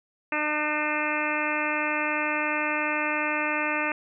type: harmonic tone with a mistuned harmonic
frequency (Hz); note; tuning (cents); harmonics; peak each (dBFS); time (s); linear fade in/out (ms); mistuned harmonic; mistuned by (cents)
301.9; D4; +48; 1 / 2 / 3 / 4 / 5 / 6 / 7 / 8 / 9; -33 / -33 / -33 / -33 / -33 / -33 / -33 / -33 / -33; 0.32-3.92; 2; 9; -48
effects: none